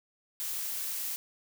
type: noise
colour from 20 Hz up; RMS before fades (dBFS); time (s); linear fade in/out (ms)
blue; -35; 0.4-1.16; 0
effects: none